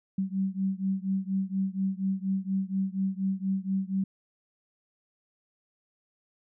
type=beating tone pair; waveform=sine; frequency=190.4 / 194.6 Hz; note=F#3 / G3; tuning=+50 / -12 cents; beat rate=4.2 Hz; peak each=-29 / -30 dBFS; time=0.18-4.04 s; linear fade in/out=5 ms; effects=none